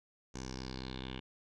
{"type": "tone with low-pass filter sweep", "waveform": "10% pulse", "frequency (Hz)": 64.6, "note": "C2", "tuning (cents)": -21, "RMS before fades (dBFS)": -43, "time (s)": [0.34, 1.2], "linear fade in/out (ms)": 10, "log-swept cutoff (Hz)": [6500, 3100], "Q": 5, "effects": []}